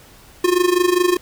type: tone with amplitude modulation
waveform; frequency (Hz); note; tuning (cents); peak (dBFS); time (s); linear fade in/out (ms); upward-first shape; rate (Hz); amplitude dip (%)
square; 357.8; F4; +42; -11; 0.44-1.17; 5; sine; 24.9; 80
effects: pink hiss -46 dBFS RMS until 1.21 s